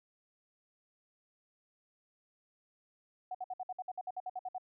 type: tone bursts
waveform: sine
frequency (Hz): 740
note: F#5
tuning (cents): 0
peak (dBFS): -36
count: 14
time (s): 3.31-4.582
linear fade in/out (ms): 5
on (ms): 37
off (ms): 58
effects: none